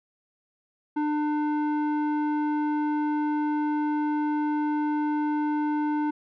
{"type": "tone with low-pass filter", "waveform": "square", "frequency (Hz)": 300, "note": "D4", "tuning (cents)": 37, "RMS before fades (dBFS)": -26, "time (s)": [0.96, 6.11], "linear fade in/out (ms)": 10, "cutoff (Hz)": 1100, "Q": 1.4, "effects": []}